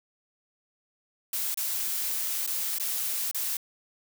blue noise with dropouts, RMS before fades -30 dBFS, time 1.33-3.57 s, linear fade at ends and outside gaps 2 ms, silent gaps 1.544-1.573 / 2.465-2.474 / 2.785-2.798 / 3.313-3.346 s, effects none

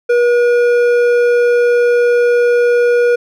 sine tone with hard clipping, 481.5 Hz, B4, 44 cents flat, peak -10 dBFS, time 0.09-3.16 s, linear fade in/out 10 ms, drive 8 dB, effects none

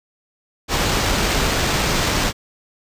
pink noise with sample-and-hold, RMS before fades -19 dBFS, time 0.68-2.33 s, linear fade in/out 50 ms, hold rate 11025 Hz, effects resampled to 32000 Hz

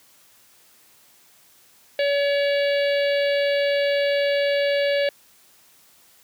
harmonic tone with a mistuned harmonic, 567 Hz, C#5, 39 cents sharp, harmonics 1 / 3 / 4 / 5 / 6 / 7 / 8, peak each -19 / -29 / -31 / -33 / -35 / -36 / -37 dBFS, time 1.99-5.09 s, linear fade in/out 2 ms, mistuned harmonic 7, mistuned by -22 cents, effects white hiss -55 dBFS RMS until 6.23 s + high-pass 80 Hz 12 dB/octave

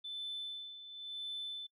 sine tone with tremolo, 3520 Hz, A7, in tune, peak -37 dBFS, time 0.04-1.67 s, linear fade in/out 10 ms, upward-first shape sine, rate 0.95 Hz, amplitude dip 70%, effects noise-tail reverb RT60 0.1 s tail -25 dB re dry + tanh soft clip ceiling -35 dBFS

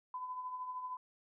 sine tone with tremolo, 1008 Hz, B5, 35 cents sharp, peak -37 dBFS, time 0.14-0.97 s, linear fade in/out 2 ms, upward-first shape triangle, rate 13 Hz, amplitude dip 55%, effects none

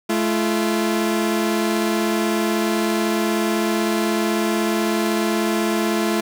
sawtooth tone pair together, 215.7 / 341.6 Hz, A3 / F4, -34 / -38 cents, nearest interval minor sixth, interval 796 cents, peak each -17 dBFS, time 0.09-6.21 s, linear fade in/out 10 ms, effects none

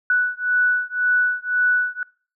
sine beating tone pair, 1480 / 1481.9 Hz, F#6 / F#6, 0 / +2 cents, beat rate 1.9 Hz, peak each -20 / -20 dBFS, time 0.1-2.03 s, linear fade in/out 2 ms, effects noise-tail reverb RT60 0.4 s tail -24 dB re dry

